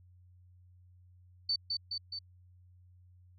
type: tone with echo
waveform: sine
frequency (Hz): 4535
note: C#8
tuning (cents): +39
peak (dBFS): -28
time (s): 1.49-1.56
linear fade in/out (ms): 5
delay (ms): 210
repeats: 3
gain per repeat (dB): -3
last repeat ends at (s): 2.19
effects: added 90 Hz sine -57 dBFS peak until 3.38 s